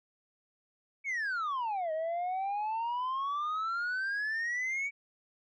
sine exponential two-way sweep, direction down then up, 2281 to 622.3 to 2281 Hz, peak -28 dBFS, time 1.04-4.91 s, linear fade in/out 50 ms, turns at 1.92 s, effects tanh soft clip ceiling -30 dBFS

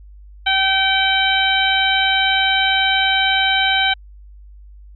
harmonic tone, 771 Hz, G5, 29 cents flat, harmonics 1 / 2 / 3 / 4 / 5, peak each -20 / -19 / -21 / -19 / -22 dBFS, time 0.46-3.94 s, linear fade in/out 10 ms, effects added 50 Hz sine -38 dBFS peak until 4.95 s

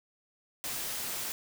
white noise, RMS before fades -36 dBFS, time 0.64-1.32 s, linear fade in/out 0 ms, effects none

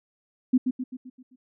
sine tone with echo, 254.5 Hz, C4, 48 cents flat, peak -15 dBFS, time 0.53-0.58 s, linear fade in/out 10 ms, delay 130 ms, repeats 6, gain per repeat -6 dB, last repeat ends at 1.36 s, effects none

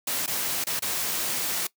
white noise with dropouts, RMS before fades -28 dBFS, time 0.07-1.67 s, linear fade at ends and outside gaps 5 ms, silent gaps 0.263-0.276 / 0.641-0.668 / 0.794-0.821 s, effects noise-tail reverb RT60 0.1 s tail -20 dB re dry + high-pass 100 Hz 12 dB/octave

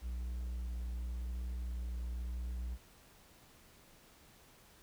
triangle tone with vibrato, 60.3 Hz, B1, 41 cents flat, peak -35 dBFS, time 0.01-2.78 s, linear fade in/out 50 ms, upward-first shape sine, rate 0.88 Hz, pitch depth 13 cents each way, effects pink hiss -62 dBFS RMS until 4.82 s

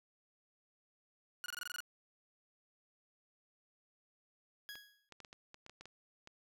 sawtooth tone bursts, 1449 Hz, F#6, 37 cents flat, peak -37 dBFS, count 9, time 1.44-1.804 s, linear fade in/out 0 ms, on 20 ms, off 23 ms
20% pulse tone with exponential decay, 1661.2 Hz, G#6, in tune, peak -39 dBFS, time 4.69-5.09 s, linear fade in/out 0 ms, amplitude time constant 86 ms
clicks, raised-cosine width 0.2 ms, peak -35 dBFS, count 11, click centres 4.755 / 5.123 / 5.203 / 5.248 / 5.329 / 5.544 / 5.664 / 5.696 / 5.81 / 5.856 / 6.274 s
effects none

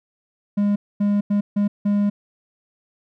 triangle tone bursts at uneven times, 204.1 Hz, G#3, 30 cents flat, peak -14 dBFS, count 5, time 0.57-0.76 / 1-1.21 / 1.3-1.41 / 1.56-1.68 / 1.85-2.1 s, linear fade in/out 10 ms, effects none

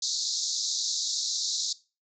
pink band-pass noise, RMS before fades -30 dBFS, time 0.02-1.73 s, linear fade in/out 5 ms, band 3800 to 7100 Hz, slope 96 dB/octave, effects noise-tail reverb RT60 0.3 s tail -19 dB re dry

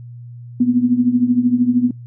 sine tone with tremolo, 245.5 Hz, B3, 10 cents flat, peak -8 dBFS, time 0.6-1.91 s, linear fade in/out 5 ms, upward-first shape triangle, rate 13 Hz, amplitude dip 85%, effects noise-tail reverb RT60 0.2 s tail -26 dB re dry + added 120 Hz sine -32 dBFS peak until 2.06 s

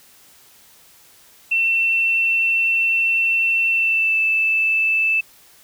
sine tone with pitch glide, 2694 to 2637 Hz, E7 to E7, +37 to 0 cents, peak -15 dBFS, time 1.51-5.21 s, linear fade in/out 10 ms, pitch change -37 cents, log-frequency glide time 3.71-4.19 s, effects white hiss -50 dBFS RMS until 5.63 s

